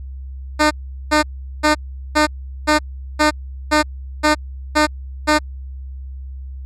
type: tone bursts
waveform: 10% pulse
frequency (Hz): 303.3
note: D#4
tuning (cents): -44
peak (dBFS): -3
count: 10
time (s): 0.59-5.39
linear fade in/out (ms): 20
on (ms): 120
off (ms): 400
effects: added 66 Hz sine -28 dBFS peak until 6.65 s + low-pass 8000 Hz 12 dB/octave